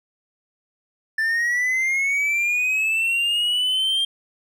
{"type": "linear sweep", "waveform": "triangle", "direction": "up", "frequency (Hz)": [1760, 3200], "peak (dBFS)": -17, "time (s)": [1.18, 4.05], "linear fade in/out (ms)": 5, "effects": []}